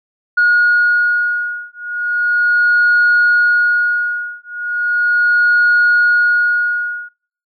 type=beating tone pair; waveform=sine; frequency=1442 / 1442.37 Hz; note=F#6 / F#6; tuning=-45 / -45 cents; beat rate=0.37 Hz; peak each=-13 dBFS; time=0.37-7.09 s; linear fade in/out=10 ms; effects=noise-tail reverb RT60 0.5 s tail -24 dB re dry + tanh soft clip ceiling -5 dBFS